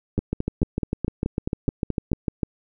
two click trains, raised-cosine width 3 ms, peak -10 / -11 dBFS, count 16 / 10, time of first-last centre 0.18-2.432 / 0.19-2.117 s, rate 6.66 / 4.67 Hz, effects none

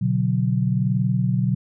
sine chord, B minor, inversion none, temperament equal with one note detuned, 123.47 / 144.48 / 185 Hz, B2 / D3 / F#3, 0 / -28 / 0 cents, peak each -21 / -24 / -22 dBFS, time 0.01-1.55 s, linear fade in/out 10 ms, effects none

